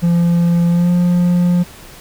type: tone with pitch glide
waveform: triangle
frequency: 171.5 to 176.32 Hz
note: F3 to F3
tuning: -31 to +17 cents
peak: -8 dBFS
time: 0.02-1.64 s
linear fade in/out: 20 ms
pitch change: +48 cents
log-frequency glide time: 0.7-0.91 s
effects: pink hiss -38 dBFS RMS until 2 s